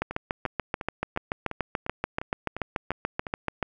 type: two click trains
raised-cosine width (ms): 0.5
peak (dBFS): -11 / -18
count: 26 / 10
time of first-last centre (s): 0.02-3.628 / 0.11-3.268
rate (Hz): 6.93 / 2.85
effects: none